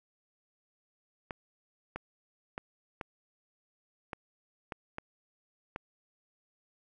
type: clicks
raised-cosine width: 0.5 ms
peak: -22 dBFS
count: 8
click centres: 1.308 / 1.96 / 2.579 / 3.012 / 4.132 / 4.722 / 4.984 / 5.761 s
effects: none